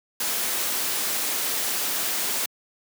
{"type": "noise", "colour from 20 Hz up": "white", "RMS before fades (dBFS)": -26, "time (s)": [0.2, 2.46], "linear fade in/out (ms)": 5, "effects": ["high-pass 200 Hz 12 dB/octave"]}